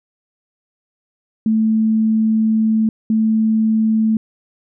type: tone bursts at uneven times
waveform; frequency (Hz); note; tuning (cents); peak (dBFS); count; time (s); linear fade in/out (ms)
sine; 220; A3; 0; -12; 2; 1.46-2.89 / 3.1-4.17; 2
effects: none